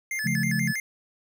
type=tone with vibrato; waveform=square; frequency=1908 Hz; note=A#6; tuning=40 cents sharp; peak=-28 dBFS; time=0.11-0.8 s; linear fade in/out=2 ms; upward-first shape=square; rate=6.2 Hz; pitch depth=170 cents each way
type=chord; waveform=sine; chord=Db augmented; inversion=none; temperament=just; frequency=138.59 / 173.24 / 216.5 Hz; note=Db3 / F3 / A3; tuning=0 / -14 / -28 cents; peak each=-28 dBFS; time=0.24-0.73 s; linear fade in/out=20 ms
effects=none